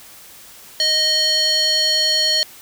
square tone with band-pass filter, 622.3 Hz, D#5, in tune, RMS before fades -17 dBFS, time 0.8-2.43 s, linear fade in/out 0 ms, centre 4200 Hz, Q 4.5, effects white hiss -42 dBFS RMS until 2.61 s

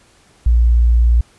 sine tone, 58.6 Hz, A#1, 10 cents sharp, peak -8 dBFS, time 0.46-1.21 s, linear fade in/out 5 ms, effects pink hiss -51 dBFS RMS until 1.38 s + resampled to 24000 Hz

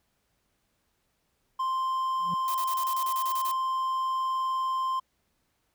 triangle tone, 1046.5 Hz, C6, in tune, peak -24 dBFS, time 1.59-5 s, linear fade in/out 10 ms
triangle tone with exponential growth, 174.61 Hz, F3, in tune, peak -29 dBFS, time 2.16-2.34 s, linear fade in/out 2 ms, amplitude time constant 38 ms
blue noise bursts, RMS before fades -37 dBFS, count 11, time 2.48-3.514 s, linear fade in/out 0 ms, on 64 ms, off 33 ms
effects pink hiss -74 dBFS RMS until 5.74 s

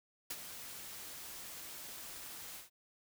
white noise with ADSR envelope, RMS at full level -39 dBFS, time 0.3-2.7 s, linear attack 7 ms, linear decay 41 ms, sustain -9 dB, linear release 140 ms, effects none

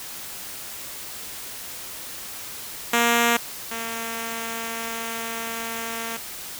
5% pulse tone pair in turn, 235.4 / 228.3 Hz, A#3 / A#3, +17 / -36 cents, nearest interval minor second, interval 53 cents, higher first, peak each -6 / -18 dBFS, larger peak first, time 2.93-3.37 / 3.71-6.17 s, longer second, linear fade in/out 5 ms, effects white hiss -36 dBFS RMS until 6.59 s

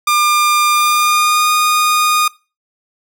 sawtooth tone with pitch glide, 1200 to 1228 Hz, D6 to D#6, +37 to -23 cents, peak -7 dBFS, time 0.07-2.28 s, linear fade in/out 5 ms, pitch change +40 cents, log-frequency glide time 0.72-1.5 s, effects noise-tail reverb RT60 0.3 s tail -21 dB re dry

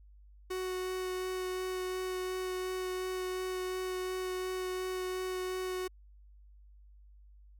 45% pulse tone with vibrato, 370 Hz, F#4, in tune, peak -34 dBFS, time 0.5-5.88 s, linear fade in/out 10 ms, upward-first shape sine, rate 2.8 Hz, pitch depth 8 cents each way, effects added 50 Hz sine -54 dBFS peak until 7.59 s

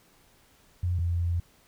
sine tone pair in turn, 88.7 / 86.03 Hz, F2 / F2, +27 / -26 cents, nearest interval minor second, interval 53 cents, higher first, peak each -24 / -24 dBFS, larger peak neither, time 0.83-0.99 / 0.99-1.4 s, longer second, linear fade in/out 5 ms, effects pink hiss -61 dBFS RMS until 1.67 s

